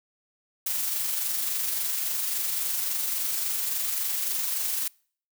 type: noise with amplitude modulation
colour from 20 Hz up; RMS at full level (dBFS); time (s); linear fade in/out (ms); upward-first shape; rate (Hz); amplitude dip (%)
blue; -27; 0.66-4.88; 5; sine; 23.6; 30
effects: noise-tail reverb RT60 0.5 s tail -26 dB re dry